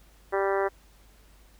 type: harmonic tone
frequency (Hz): 195.9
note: G3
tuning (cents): -1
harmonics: 2 / 3 / 4 / 5 / 6 / 7 / 8 / 9 / 10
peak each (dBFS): -26 / -30 / -32 / -34 / -36 / -37 / -38 / -39 / -40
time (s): 0.32-0.69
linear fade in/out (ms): 20
effects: added 50 Hz sine -55 dBFS peak until 1.59 s + pink hiss -60 dBFS RMS until 1.59 s